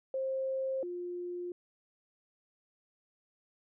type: tone pair in turn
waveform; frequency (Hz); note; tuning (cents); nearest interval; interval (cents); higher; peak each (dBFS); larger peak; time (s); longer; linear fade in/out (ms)
sine; 530 / 353.7; C5 / F4; +22 / +22; perfect fifth; 700; first; -31 / -36; first; 0.14-0.83 / 0.83-1.52; neither; 2
effects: none